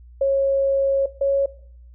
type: tone pair in turn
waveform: sine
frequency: 547 / 552.7 Hz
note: C#5 / C#5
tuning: -23 / -5 cents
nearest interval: unison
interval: 18 cents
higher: second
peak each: -15 / -16 dBFS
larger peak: first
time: 0.21-1.06 / 1.21-1.46 s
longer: first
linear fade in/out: 5 ms
effects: noise-tail reverb RT60 0.6 s tail -18 dB re dry + added 60 Hz sine -42 dBFS peak until 1.94 s